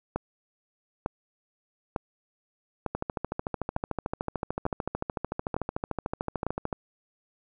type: two click trains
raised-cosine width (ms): 1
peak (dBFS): -15 / -14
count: 52 / 8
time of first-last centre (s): 2.95-6.728 / 0.16-6.466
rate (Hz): 13.5 / 1.11
effects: none